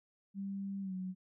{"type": "tone with pitch glide", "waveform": "sine", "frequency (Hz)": [196.7, 185.66], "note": ["G3", "F#3"], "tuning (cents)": [6, 6], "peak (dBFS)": -37, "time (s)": [0.34, 1.15], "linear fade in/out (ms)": 50, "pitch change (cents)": -100, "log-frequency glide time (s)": [0.81, 0.94], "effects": []}